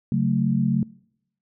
sine chord, F# minor, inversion second, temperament just, 138.75 / 185 / 222 Hz, C#3 / F#3 / A3, +2 / 0 / +16 cents, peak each -23 dBFS, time 0.12-0.83 s, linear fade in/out 2 ms, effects noise-tail reverb RT60 0.8 s tail -25 dB re dry

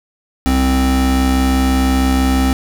square tone pair together, 65.4 / 262.2 Hz, C2 / C4, 0 / +4 cents, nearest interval 2 octaves, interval 2404 cents, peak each -15 dBFS, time 0.46-2.53 s, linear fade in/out 0 ms, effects none

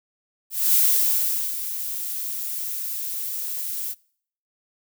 violet noise with ADSR envelope, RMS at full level -17 dBFS, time 0.5-3.95 s, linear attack 230 ms, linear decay 820 ms, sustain -12 dB, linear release 42 ms, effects noise-tail reverb RT60 0.6 s tail -25 dB re dry

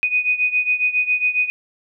sine beating tone pair, 2486 / 2493.3 Hz, D#7 / D#7, -2 / +3 cents, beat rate 7.3 Hz, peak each -18 / -21 dBFS, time 0.03-1.5 s, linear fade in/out 0 ms, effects none

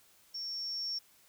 sine tone with level ramp, 5480 Hz, F8, 34 cents flat, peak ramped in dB -37 to -33 dBFS, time 0.34-0.99 s, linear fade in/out 10 ms, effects white hiss -64 dBFS RMS until 1.28 s

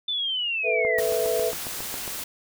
sine linear sweep, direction down, 3553 to 1864.7 Hz, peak -24 dBFS, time 0.08-1 s, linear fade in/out 5 ms
sine chord, A suspended second, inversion none, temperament equal, 440 / 493.9 / 659.3 Hz, A4 / B4 / E5, 0 / 0 / 0 cents, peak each -26 dBFS, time 0.63-1.53 s, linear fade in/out 50 ms
click train, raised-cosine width 1 ms, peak -21 dBFS, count 10, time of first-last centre 0.85-2.078 s, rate 7.33 Hz
white noise, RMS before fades -33 dBFS, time 0.98-2.24 s, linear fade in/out 5 ms
effects none

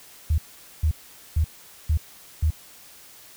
sine tone bursts, 77.78 Hz, D#2, in tune, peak -17 dBFS, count 5, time 0.3-2.505 s, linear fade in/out 5 ms, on 81 ms, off 450 ms, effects white hiss -48 dBFS RMS until 3.36 s

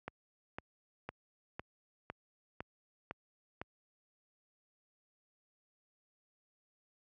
click train, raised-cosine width 0.5 ms, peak -25 dBFS, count 8, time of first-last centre 0.08-3.615 s, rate 1.98 Hz, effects high-pass 60 Hz 12 dB/octave

